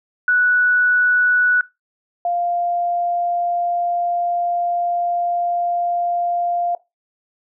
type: tone pair in turn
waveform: sine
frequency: 1476 / 698.1 Hz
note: F#6 / F5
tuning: -5 / -1 cents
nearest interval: octave + minor second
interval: 1296 cents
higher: first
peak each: -12 / -17 dBFS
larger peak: first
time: 0.28-1.61 / 2.25-6.75 s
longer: second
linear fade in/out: 2 ms
effects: noise-tail reverb RT60 0.2 s tail -18 dB re dry